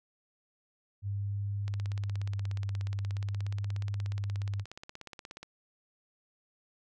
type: tone with vibrato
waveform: sine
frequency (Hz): 100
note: G2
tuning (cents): +35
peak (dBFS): -31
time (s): 1.02-4.65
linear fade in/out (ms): 50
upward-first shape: sine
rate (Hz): 0.44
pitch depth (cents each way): 15
type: click train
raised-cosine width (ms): 0.2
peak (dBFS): -27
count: 64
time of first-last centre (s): 1.68-5.43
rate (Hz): 16.8
effects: none